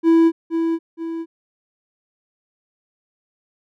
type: tone with echo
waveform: triangle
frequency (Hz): 329.6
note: E4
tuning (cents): 0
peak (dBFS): -8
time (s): 0.03-0.32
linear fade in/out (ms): 50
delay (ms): 470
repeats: 2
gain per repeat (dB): -7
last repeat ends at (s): 1.26
effects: none